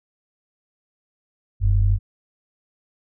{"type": "tone pair together", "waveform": "sine", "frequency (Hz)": [43.63, 96.8], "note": ["F1", "G2"], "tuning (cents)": [-1, -21], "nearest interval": "octave + major second", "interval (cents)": 1380, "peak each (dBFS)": -17, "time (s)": [1.6, 1.99], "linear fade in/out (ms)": 50, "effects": []}